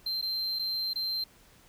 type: tone with dropouts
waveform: triangle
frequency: 4135 Hz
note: C8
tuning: 21 cents flat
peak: -28 dBFS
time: 0.06-1.24 s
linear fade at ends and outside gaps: 5 ms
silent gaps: 0.215-0.224 / 0.589-0.593 / 0.934-0.957 s
effects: pink hiss -59 dBFS RMS until 1.68 s